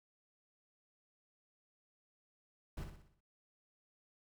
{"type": "noise with echo", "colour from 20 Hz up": "brown", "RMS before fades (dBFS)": -42, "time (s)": [2.77, 2.84], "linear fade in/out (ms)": 5, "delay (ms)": 61, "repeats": 6, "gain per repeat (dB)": -6, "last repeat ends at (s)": 3.206, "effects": []}